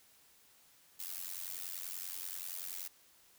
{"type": "noise with amplitude modulation", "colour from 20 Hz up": "blue", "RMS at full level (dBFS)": -39, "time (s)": [0.99, 2.88], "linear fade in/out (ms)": 10, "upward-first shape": "sine", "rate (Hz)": 90.4, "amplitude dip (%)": 95, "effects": ["white hiss -65 dBFS RMS until 3.38 s"]}